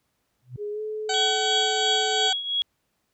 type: tone with exponential growth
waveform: sine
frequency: 125.2 Hz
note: B2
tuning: 24 cents sharp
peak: -28 dBFS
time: 0.42-0.56 s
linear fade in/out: 2 ms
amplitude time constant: 30 ms
type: tone with pitch glide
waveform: sine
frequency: 415.3 to 429.9 Hz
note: G#4 to A4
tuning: 0 to -40 cents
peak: -28 dBFS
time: 0.57-2.31 s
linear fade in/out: 50 ms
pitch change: +60 cents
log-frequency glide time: 0.71-0.81 s
type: harmonic tone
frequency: 758 Hz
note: F#5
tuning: 42 cents sharp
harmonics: 1 / 2 / 3 / 4 / 5 / 6 / 8 / 9 / 10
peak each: -27 / -31 / -38 / -33 / -34 / -32 / -43 / -40 / -35 dBFS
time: 1.09-2.33 s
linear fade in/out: 5 ms
type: tone with tremolo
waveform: sine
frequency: 3322 Hz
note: G#7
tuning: in tune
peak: -20 dBFS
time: 1.14-2.62 s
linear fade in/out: 0 ms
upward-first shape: triangle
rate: 2.9 Hz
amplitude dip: 75%
effects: pink hiss -73 dBFS RMS until 3.13 s + high-pass 60 Hz 12 dB/octave